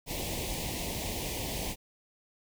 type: band-stop noise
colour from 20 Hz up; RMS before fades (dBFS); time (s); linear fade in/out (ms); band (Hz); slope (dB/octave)
pink; -35; 0.06-1.76; 50; 950 to 2000; 48
effects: none